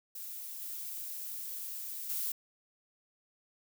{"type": "noise with level steps", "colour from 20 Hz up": "violet", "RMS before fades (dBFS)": [-43, -41, -35], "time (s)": [0.15, 2.32], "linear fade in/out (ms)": 5, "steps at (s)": [0.61, 2.09], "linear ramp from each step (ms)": 10, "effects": []}